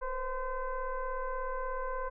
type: tone with frequency modulation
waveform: sine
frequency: 523.3 Hz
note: C5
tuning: in tune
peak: -32 dBFS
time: 0.01-2.1 s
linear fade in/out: 20 ms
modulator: 505 Hz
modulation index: 1.5
effects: none